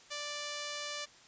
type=tone; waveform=5% pulse; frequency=587.3 Hz; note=D5; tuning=in tune; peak=-26 dBFS; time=0.1-1.06 s; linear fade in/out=20 ms; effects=white hiss -58 dBFS RMS until 1.27 s + resampled to 16000 Hz